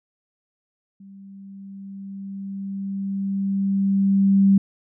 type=tone with level ramp; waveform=sine; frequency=196 Hz; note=G3; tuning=in tune; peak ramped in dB=-41 to -11 dBFS; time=1-4.58 s; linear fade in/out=5 ms; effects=none